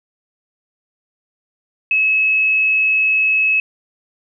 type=tone; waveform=sine; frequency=2580 Hz; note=E7; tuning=38 cents flat; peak=-12 dBFS; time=1.91-3.6 s; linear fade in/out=2 ms; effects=none